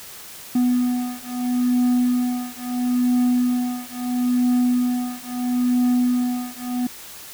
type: beating tone pair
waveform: triangle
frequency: 246.9 / 247.65 Hz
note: B3 / B3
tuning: 0 / +5 cents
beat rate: 0.75 Hz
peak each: -19 dBFS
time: 0.55-6.87 s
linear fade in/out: 5 ms
effects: white hiss -39 dBFS RMS until 7.33 s